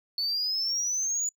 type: exponential sweep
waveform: sine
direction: up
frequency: 4435 to 6960 Hz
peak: -24 dBFS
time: 0.18-1.29 s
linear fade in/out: 2 ms
effects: noise-tail reverb RT60 0.1 s tail -25 dB re dry + tanh soft clip ceiling -24 dBFS